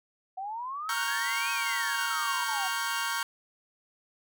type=exponential two-way sweep; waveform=sine; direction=up then down; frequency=740 to 2559 to 740 Hz; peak=-33 dBFS; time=0.37-2.68 s; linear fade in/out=10 ms; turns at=1.51 s
type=chord; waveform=sawtooth; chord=G half-diminished seventh; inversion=first; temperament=equal; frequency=932.3 / 1108.7 / 1396.9 / 1568 Hz; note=Bb5 / Db6 / F6 / G6; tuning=0 / 0 / 0 / 0 cents; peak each=-31 / -31 / -32 / -30 dBFS; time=0.89-3.23 s; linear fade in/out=2 ms
effects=none